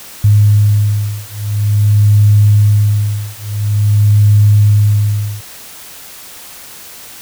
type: beating tone pair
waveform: sine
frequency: 103.83 / 104.31 Hz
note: G#2 / G#2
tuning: 0 / +8 cents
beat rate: 0.48 Hz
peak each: -10 dBFS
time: 0.24-5.41 s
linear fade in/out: 5 ms
effects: white hiss -33 dBFS RMS until 7.21 s